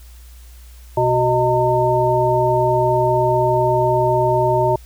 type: harmonic tone with a mistuned harmonic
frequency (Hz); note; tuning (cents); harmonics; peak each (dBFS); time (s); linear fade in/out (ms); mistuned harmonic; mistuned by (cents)
124; B2; +7; 1 / 3 / 5 / 7; -21 / -19 / -18 / -18; 0.97-4.76; 5; 7; +77
effects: added 60 Hz sine -38 dBFS peak until 4.85 s + white hiss -50 dBFS RMS until 4.85 s